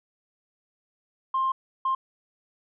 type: tone bursts at uneven times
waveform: sine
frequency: 1057 Hz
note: C6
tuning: 17 cents sharp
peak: -21 dBFS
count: 2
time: 1.34-1.52 / 1.85-1.95 s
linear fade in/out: 5 ms
effects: tanh soft clip ceiling -18 dBFS